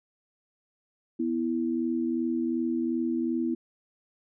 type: tone pair together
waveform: sine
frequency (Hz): 246.9 / 329.6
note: B3 / E4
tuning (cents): 0 / 0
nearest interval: perfect fourth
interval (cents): 500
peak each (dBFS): -28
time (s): 1.19-3.55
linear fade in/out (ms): 10
effects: none